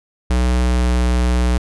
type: tone with pitch glide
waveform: square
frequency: 61.74 to 61.21 Hz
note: B1 to B1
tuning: 0 to -15 cents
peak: -14 dBFS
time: 0.3-1.58 s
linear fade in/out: 5 ms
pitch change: -15 cents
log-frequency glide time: 0.64-0.84 s
effects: resampled to 24000 Hz